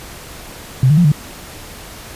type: tone with pitch steps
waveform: sine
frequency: 129.9 / 150.5 / 174.6 / 147.9 Hz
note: C3 / D3 / F3 / D3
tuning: -12 / +43 / 0 / +13 cents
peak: -7 dBFS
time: 0.83-1.118 s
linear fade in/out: 2 ms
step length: 72 ms
effects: pink hiss -34 dBFS RMS until 2.15 s + resampled to 32000 Hz